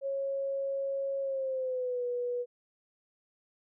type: tone with pitch glide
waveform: sine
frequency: 548 to 488.2 Hz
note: C#5 to B4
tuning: -20 to -20 cents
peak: -30 dBFS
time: 0.01-2.46 s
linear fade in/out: 50 ms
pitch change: -200 cents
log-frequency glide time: 1.21-2.05 s
effects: none